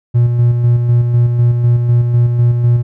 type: tone with tremolo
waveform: triangle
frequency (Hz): 120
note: B2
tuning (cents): -49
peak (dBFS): -4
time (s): 0.14-2.83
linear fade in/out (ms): 20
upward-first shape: square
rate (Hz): 4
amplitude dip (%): 45
effects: tanh soft clip ceiling 0 dBFS